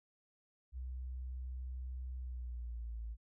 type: tone with pitch glide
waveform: sine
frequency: 63.4 to 55.83 Hz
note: B1 to A1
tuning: +46 to +26 cents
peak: -40 dBFS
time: 0.72-3.17 s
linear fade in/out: 50 ms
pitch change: -220 cents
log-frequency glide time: 2.17-3.05 s
effects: none